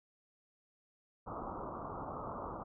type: low-pass noise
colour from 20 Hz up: white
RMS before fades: -43 dBFS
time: 1.26-2.64 s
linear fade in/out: 20 ms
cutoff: 1300 Hz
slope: 96 dB/octave
effects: none